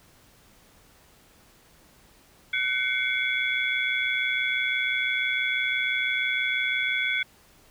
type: tone cluster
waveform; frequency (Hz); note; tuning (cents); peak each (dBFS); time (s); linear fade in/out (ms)
sine; 1512 / 2137 / 2263 / 3399; F#6 / C7 / C#7 / G#7; +37 / +36 / +35 / +39; -30 / -28 / -28 / -31; 2.53-7.23; 5
effects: pink hiss -57 dBFS RMS until 7.7 s